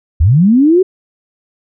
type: linear sweep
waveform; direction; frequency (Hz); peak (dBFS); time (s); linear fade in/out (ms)
sine; up; 65.9 to 385.9; -5; 0.2-0.83; 10
effects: none